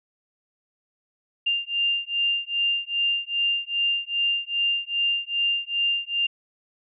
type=beating tone pair; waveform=sine; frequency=2794 / 2796.5 Hz; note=F7 / F7; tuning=0 / +2 cents; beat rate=2.5 Hz; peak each=-25 dBFS; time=1.46-6.27 s; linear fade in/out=10 ms; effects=none